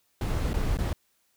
brown noise with dropouts, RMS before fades -27 dBFS, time 0.21-0.93 s, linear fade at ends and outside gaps 2 ms, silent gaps 0.533-0.54 / 0.772-0.787 s, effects white hiss -70 dBFS RMS until 1.36 s

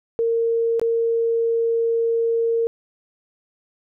sine tone with dropouts, 460.1 Hz, A#4, 23 cents flat, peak -17 dBFS, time 0.19-2.67 s, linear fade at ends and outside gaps 0 ms, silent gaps 0.796-0.815 s, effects none

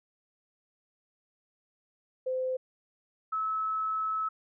sine tone pair in turn, 515 / 1297.7 Hz, C5 / E6, -28 / -28 cents, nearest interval octave + major third, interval 1600 cents, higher second, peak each -28 dBFS, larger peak neither, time 2.26-2.57 / 3.32-4.29 s, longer second, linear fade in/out 10 ms, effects none

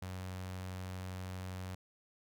sawtooth tone with notch filter, 92.5 Hz, F#2, in tune, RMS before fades -43 dBFS, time 0.02-1.75 s, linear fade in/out 5 ms, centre 330 Hz, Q 1.6, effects none

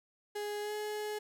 35% pulse tone with pitch glide, 415.3 to 422.1 Hz, G#4 to G#4, 0 to +28 cents, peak -34 dBFS, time 0.35-1.19 s, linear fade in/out 10 ms, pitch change +28 cents, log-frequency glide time 0.61-0.73 s, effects none

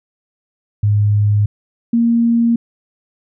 sine tone pair in turn, 103.83 / 233.1 Hz, G#2 / A#3, 0 / 0 cents, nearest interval octave + major second, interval 1400 cents, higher second, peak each -10 dBFS, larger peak neither, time 0.83-1.46 / 1.93-2.56 s, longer neither, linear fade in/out 5 ms, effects none

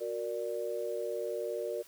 sine chord, Gb augmented, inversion none, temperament equal with one note detuned, 366.8 / 466.2 / 587.3 Hz, Gb4 / Bb4 / D5, -15 / 0 / 0 cents, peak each -39 / -36 / -37 dBFS, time 0-1.83 s, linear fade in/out 20 ms, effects white hiss -57 dBFS RMS until 1.87 s

